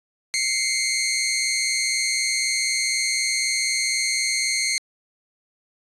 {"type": "tone pair together", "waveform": "15% pulse", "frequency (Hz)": [2093, 2217], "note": ["C7", "C#7"], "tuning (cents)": [0, 0], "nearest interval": "minor second", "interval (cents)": 100, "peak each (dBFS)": [-16, -19], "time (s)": [0.34, 4.78], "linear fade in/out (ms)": 0, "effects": ["resampled to 22050 Hz"]}